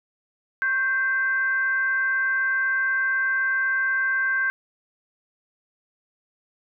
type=tone with frequency modulation; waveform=sine; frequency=1568 Hz; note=G6; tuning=in tune; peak=-20 dBFS; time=0.62-4.5 s; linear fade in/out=0 ms; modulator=483 Hz; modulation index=0.38; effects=none